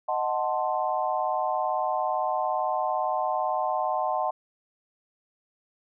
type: chord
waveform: sine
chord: D# diminished seventh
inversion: none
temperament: equal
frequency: 622.3 / 740 / 880 / 1046.5 Hz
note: D#5 / F#5 / A5 / C6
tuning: 0 / 0 / 0 / 0 cents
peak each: -30 / -28 / -30 / -31 dBFS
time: 0.08-4.31 s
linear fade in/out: 10 ms
effects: none